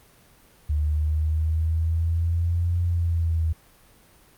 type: linear two-way sweep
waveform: sine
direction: up then down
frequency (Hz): 74.5 to 87.31 to 79.9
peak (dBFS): -20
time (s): 0.69-3.53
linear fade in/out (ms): 10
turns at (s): 2.82
effects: pink hiss -55 dBFS RMS until 4.37 s + Opus 32 kbps